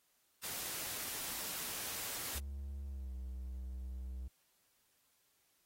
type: noise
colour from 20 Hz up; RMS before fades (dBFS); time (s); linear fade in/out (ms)
white; -42; 0.43-2.39; 10
type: tone with pitch glide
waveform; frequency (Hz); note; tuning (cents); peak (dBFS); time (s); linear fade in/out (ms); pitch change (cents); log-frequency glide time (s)
triangle; 69.3 to 63.55; C#2 to C2; 0 to -50; -39; 2.35-4.28; 5; -150; 2.86-3.14
effects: white hiss -75 dBFS RMS until 5.65 s + AAC 48 kbps